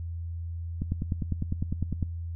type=click train; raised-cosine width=5 ms; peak=-16 dBFS; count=13; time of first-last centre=0.82-2.027 s; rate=9.94 Hz; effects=noise-tail reverb RT60 0.3 s tail -25 dB re dry + added 84 Hz sine -32 dBFS peak until 2.35 s